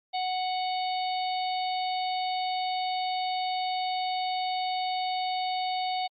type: harmonic tone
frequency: 740 Hz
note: F#5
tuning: in tune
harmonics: 1 / 3 / 4 / 5 / 6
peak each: -28 / -40 / -41 / -39 / -40 dBFS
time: 0.13-6.08 s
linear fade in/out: 20 ms
effects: Opus 48 kbps